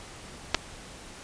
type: clicks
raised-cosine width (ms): 0.2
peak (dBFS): -5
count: 2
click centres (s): 0.545 / 0.548
effects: pink hiss -45 dBFS RMS until 1.23 s + resampled to 22050 Hz